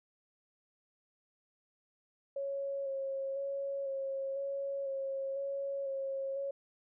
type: tone with vibrato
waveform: sine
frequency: 548 Hz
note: C#5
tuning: 20 cents flat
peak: -34 dBFS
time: 2.36-6.51 s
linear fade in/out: 5 ms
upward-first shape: square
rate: 1 Hz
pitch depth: 18 cents each way
effects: none